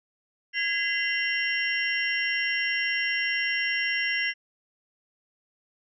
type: tone cluster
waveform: sine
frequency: 1657 / 2032 / 2780 / 3081 / 5530 Hz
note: G#6 / B6 / F7 / G7 / F8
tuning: -4 / +49 / -9 / -31 / -18 cents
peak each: -31 / -27 / -31 / -36 / -35 dBFS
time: 0.53-4.34 s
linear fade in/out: 50 ms
effects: none